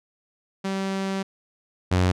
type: tone pair in turn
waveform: sawtooth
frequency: 193.3 / 91.23 Hz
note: G3 / F#2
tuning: -24 / -24 cents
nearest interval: octave + minor second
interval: 1300 cents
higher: first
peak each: -21 / -14 dBFS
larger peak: second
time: 0.64-1.23 / 1.91-2.12 s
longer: first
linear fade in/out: 10 ms
effects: low-pass 7000 Hz 12 dB/octave